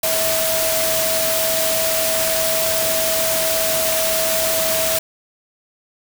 sine tone in noise, 647 Hz, E5, 32 cents flat, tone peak -21 dBFS, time 0.03-4.99 s, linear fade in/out 5 ms, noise white, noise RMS -20 dBFS, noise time 0.03-4.99 s, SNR -4 dB, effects none

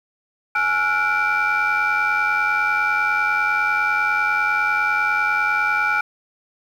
sine tone cluster, 841 / 1353 / 1443 / 2338 Hz, G#5 / E6 / F#6 / D7, +22 / +45 / -44 / -8 cents, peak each -24 / -22 / -19 / -22 dBFS, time 0.55-6.01 s, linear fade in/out 5 ms, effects tanh soft clip ceiling -11 dBFS + 8-bit

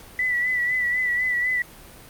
sine tone with vibrato, 1975.5 Hz, B6, in tune, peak -20 dBFS, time 0.19-1.62 s, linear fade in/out 2 ms, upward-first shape sine, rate 4 Hz, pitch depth 39 cents each way, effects pink hiss -45 dBFS RMS until 2.09 s + Opus 48 kbps

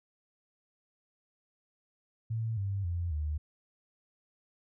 sine tone with pitch steps, 112.7 / 98.68 / 86.4 / 75.65 Hz, A2 / G2 / F2 / D#2, +42 / +12 / -18 / -48 cents, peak -30 dBFS, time 2.3-3.38 s, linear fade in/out 10 ms, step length 270 ms, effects none

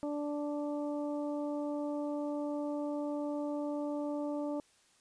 harmonic tone, 292.9 Hz, D4, 5 cents flat, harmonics 1 / 2 / 3 / 4, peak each -35 / -38 / -46 / -52 dBFS, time 0.03-4.6 s, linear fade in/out 0 ms, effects white hiss -67 dBFS RMS until 5 s + resampled to 22050 Hz

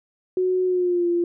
sine tone with pitch glide, 368.5 to 345.8 Hz, F#4 to F4, -7 to -17 cents, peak -18 dBFS, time 0.37-1.24 s, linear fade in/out 2 ms, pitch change -110 cents, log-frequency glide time 0.65-1.08 s, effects none

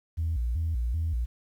sine tone with vibrato, 69.3 Hz, C#2, in tune, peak -24 dBFS, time 0.17-1.26 s, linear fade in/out 20 ms, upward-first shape square, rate 2.6 Hz, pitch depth 280 cents each way, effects tanh soft clip ceiling -22 dBFS + 10-bit

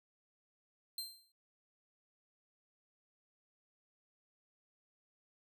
sawtooth tone with exponential decay, 4145 Hz, C8, 17 cents flat, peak -34 dBFS, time 0.98-1.32 s, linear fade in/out 2 ms, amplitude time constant 72 ms, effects none

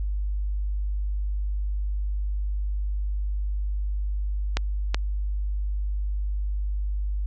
clicks, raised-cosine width 0.2 ms, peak -7 dBFS, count 2, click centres 4.57 / 4.945 s, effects added 50 Hz sine -24 dBFS peak until 7.26 s + low-pass 6000 Hz 12 dB/octave

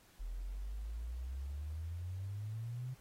sine exponential sweep, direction up, 40.31 to 130.81 Hz, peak -39 dBFS, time 0.19-2.95 s, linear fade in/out 20 ms, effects pink hiss -65 dBFS RMS until 3 s + AAC 48 kbps

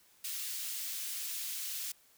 white high-pass noise, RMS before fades -39 dBFS, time 0.24-1.92 s, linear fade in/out 5 ms, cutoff 2600 Hz, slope 12 dB/octave, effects white hiss -65 dBFS RMS until 2.17 s

